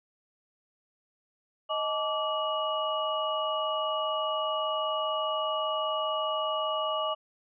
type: tone cluster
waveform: sine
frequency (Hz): 626 / 864 / 1161 / 2906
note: D#5 / A5 / D6 / F#7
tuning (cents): +10 / -32 / -20 / -32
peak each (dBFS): -31 / -37 / -31 / -35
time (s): 1.69-7.15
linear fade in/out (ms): 20
effects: none